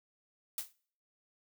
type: noise with exponential decay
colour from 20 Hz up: blue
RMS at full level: -33 dBFS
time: 0.58-0.73 s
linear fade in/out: 2 ms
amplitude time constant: 31 ms
effects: noise-tail reverb RT60 0.5 s tail -22 dB re dry